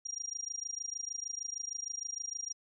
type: tone with amplitude modulation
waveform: sine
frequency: 5700 Hz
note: F8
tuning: 34 cents sharp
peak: -33 dBFS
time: 0.05-2.53 s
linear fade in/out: 10 ms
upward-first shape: sine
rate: 26.5 Hz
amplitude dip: 95%
effects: none